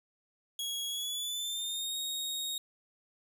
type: tone with pitch glide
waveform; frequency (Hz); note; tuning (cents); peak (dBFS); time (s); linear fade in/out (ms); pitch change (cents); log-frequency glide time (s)
sawtooth; 3322 to 3750; G#7 to A#7; 0 to +10; -31; 0.59-2.58; 2; +210; 0.87-1.97
effects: none